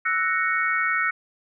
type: chord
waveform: sine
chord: F# dominant seventh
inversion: third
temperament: equal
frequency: 1318.5 / 1480 / 1864.7 / 2217 Hz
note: E6 / F#6 / A#6 / C#7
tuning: 0 / 0 / 0 / 0 cents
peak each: -26 dBFS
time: 0.05-1.11 s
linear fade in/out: 10 ms
effects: none